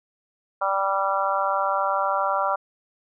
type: harmonic tone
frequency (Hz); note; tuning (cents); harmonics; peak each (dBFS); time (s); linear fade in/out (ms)
195.2; G3; -7; 3 / 4 / 5 / 6 / 7; -27 / -27 / -27 / -27 / -27; 0.61-2.56; 10
effects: none